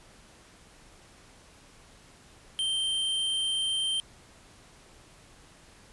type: tone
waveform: square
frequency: 3136 Hz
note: G7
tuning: in tune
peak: -27 dBFS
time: 2.59-4 s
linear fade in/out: 0 ms
effects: pink hiss -55 dBFS RMS until 5.92 s + resampled to 24000 Hz